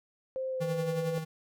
sine tone with pitch glide, 523.3 to 499.1 Hz, C5 to B4, 0 to +18 cents, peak -31 dBFS, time 0.36-1.18 s, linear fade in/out 0 ms, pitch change -82 cents, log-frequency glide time 0.49-0.83 s
square tone with tremolo, 159.5 Hz, D#3, 43 cents sharp, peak -31 dBFS, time 0.6-1.25 s, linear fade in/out 20 ms, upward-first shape sine, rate 11 Hz, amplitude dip 50%
effects none

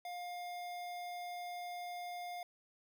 square tone with notch filter, 708 Hz, F5, 23 cents sharp, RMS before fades -44 dBFS, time 0.05-2.43 s, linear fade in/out 2 ms, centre 7500 Hz, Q 2, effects none

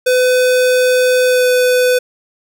square tone with pitch glide, 504 to 500.5 Hz, B4 to B4, +35 to +23 cents, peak -10 dBFS, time 0.06-1.99 s, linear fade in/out 10 ms, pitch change -12 cents, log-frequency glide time 1.26-1.47 s, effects none

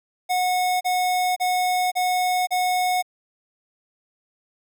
square tone bursts, 730 Hz, F#5, 24 cents flat, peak -20 dBFS, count 5, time 0.29-3.026 s, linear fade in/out 20 ms, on 520 ms, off 34 ms, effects none

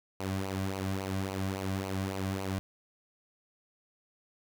sawtooth tone with flanger, 96 Hz, G2, 36 cents flat, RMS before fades -34 dBFS, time 0.2-2.59 s, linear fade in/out 0 ms, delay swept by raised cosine 0.56 to 2.36 ms, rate 3.6 Hz, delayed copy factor -0.7, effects 9-bit

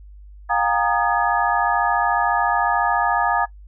sine tone cluster, 709 / 803 / 931 / 1232 / 1692 Hz, F5 / G5 / A#5 / D#6 / G#6, +26 / +41 / -2 / -17 / +32 cents, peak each -23 / -23 / -22 / -24 / -23 dBFS, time 0.49-3.46 s, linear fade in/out 20 ms, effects noise-tail reverb RT60 0.1 s tail -20 dB re dry + added 50 Hz sine -39 dBFS peak until 3.67 s

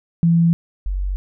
sine tone pair in turn, 168 / 47.14 Hz, E3 / F#1, +33 / +33 cents, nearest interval octave + minor seventh, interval 2200 cents, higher first, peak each -11 / -19 dBFS, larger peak first, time 0.23-0.53 / 0.86-1.16 s, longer neither, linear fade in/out 0 ms, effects none

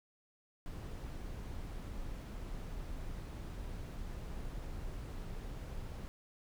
brown noise, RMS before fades -43 dBFS, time 0.66-6.08 s, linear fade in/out 0 ms, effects none

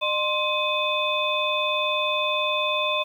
sine tone cluster, 608 / 1050 / 2532 / 3531 Hz, D#5 / C6 / D#7 / A7, -40 / +6 / +30 / +5 cents, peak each -27 dBFS, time 0.01-3.04 s, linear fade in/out 20 ms, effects 9-bit

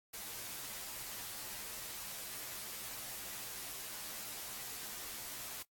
white noise with comb filter, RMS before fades -45 dBFS, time 0.13-5.63 s, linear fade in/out 10 ms, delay 12 ms, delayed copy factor -0.85, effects noise-tail reverb RT60 0.1 s tail -19 dB re dry + AAC 64 kbps

